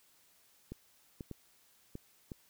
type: clicks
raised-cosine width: 3 ms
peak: -29 dBFS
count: 5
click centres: 0.72 / 1.208 / 1.313 / 1.954 / 2.318 s
effects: white hiss -67 dBFS RMS until 2.49 s